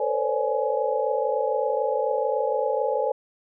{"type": "tone cluster", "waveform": "sine", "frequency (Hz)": [448.8, 507, 534, 578, 839], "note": ["A4", "B4", "C5", "D5", "G#5"], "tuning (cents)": [34, 45, 35, -28, 17], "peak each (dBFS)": -28, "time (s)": [0, 3.12], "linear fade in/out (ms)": 5, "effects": []}